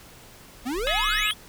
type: exponential sweep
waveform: square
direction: up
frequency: 231.6 to 3520 Hz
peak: -27 dBFS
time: 0.65-1.34 s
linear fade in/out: 20 ms
type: tone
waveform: sine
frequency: 32.7 Hz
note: C1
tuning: in tune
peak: -32 dBFS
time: 0.73-1.27 s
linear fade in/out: 50 ms
type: harmonic tone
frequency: 423.2 Hz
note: G#4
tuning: 33 cents sharp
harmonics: 3 / 4 / 5 / 6 / 7 / 8 / 9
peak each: -31 / -31 / -31 / -31 / -31 / -31 / -31 dBFS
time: 0.87-1.31 s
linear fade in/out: 0 ms
effects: pink hiss -48 dBFS RMS until 1.48 s